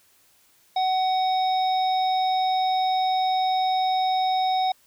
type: harmonic tone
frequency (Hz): 750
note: F#5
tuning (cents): +23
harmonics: 1 / 3 / 5 / 7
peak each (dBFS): -20 / -38 / -32 / -39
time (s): 0.76-4.72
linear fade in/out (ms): 5
effects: white hiss -60 dBFS RMS until 4.86 s